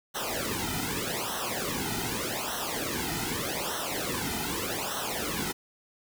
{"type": "noise with flanger", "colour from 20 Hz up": "pink", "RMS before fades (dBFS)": -32, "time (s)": [0.14, 5.53], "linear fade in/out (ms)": 20, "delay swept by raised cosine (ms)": [0.42, 1.82], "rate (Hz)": 0.83, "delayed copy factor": -0.95, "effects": []}